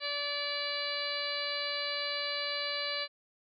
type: harmonic tone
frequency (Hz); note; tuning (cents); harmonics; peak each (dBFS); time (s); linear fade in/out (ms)
578; D5; -28; 1 / 2 / 3 / 4 / 5 / 6 / 7 / 8; -40 / -43 / -41 / -40 / -42 / -46 / -37 / -40; 0-3.08; 50
effects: none